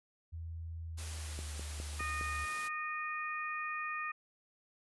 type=tone with pitch glide; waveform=sine; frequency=82.41 to 74.7 Hz; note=E2 to D2; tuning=0 to +30 cents; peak=-40 dBFS; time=0.32-2.46 s; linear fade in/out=20 ms; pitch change=-170 cents; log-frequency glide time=0.86-1.53 s
type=noise; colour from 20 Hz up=white; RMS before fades=-46 dBFS; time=0.97-2.69 s; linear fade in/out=20 ms
type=click train; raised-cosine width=2 ms; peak=-32 dBFS; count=5; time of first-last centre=1.39-2.211 s; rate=4.87 Hz
type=harmonic tone; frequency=615 Hz; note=D#5; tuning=20 cents flat; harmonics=2 / 3 / 4; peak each=-39 / -41 / -42 dBFS; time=1.99-4.12 s; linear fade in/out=10 ms
effects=resampled to 24000 Hz